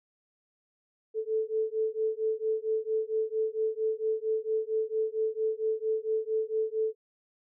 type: beating tone pair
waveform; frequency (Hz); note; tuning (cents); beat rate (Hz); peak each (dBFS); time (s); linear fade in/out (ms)
sine; 436.8 / 441.2; A4 / A4; -13 / +5; 4.4; -30; 1.14-6.95; 50
effects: none